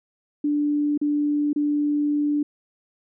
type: tone with dropouts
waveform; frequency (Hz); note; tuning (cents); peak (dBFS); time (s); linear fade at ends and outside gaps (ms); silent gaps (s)
sine; 293.7; D4; 0; -19; 0.44-2.43; 5; 0.977-1.014 / 1.531-1.56
effects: none